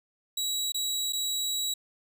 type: tone with dropouts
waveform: 25% pulse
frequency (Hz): 3887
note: B7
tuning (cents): -28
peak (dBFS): -24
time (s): 0.37-1.74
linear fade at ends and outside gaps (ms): 5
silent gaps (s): 0.721-0.744 / 1.125-1.131
effects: none